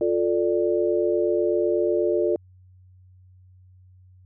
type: chord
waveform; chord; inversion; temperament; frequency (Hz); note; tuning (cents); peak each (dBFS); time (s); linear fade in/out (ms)
sine; D minor; first; just; 352.4 / 440.5 / 587.3; F4 / A4 / D5; +16 / +2 / 0; -22 / -24 / -25; 0.01-2.36; 2
effects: added 92 Hz sine -49 dBFS peak until 4.25 s

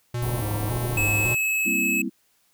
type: tone with vibrato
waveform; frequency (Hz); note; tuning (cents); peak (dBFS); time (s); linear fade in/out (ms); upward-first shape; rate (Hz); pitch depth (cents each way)
square; 112.6; A2; +40; -26; 0.14-1.35; 5; square; 1.8; 120
type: band-stop noise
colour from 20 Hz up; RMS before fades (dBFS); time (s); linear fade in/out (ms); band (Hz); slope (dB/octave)
pink; -31; 0.22-1.34; 5; 1100 to 8800; 96
type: tone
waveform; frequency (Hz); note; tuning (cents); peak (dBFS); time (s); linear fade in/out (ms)
square; 2585; E7; -34; -22; 0.97-2.02; 5
type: chord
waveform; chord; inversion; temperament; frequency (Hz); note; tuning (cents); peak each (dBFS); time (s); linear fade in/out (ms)
sine; C dominant seventh; second; equal; 196 / 233.1 / 261.6 / 329.6; G3 / Bb3 / C4 / E4; 0 / 0 / 0 / 0; -31; 1.65-2.1; 20
effects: white hiss -65 dBFS RMS until 2.53 s

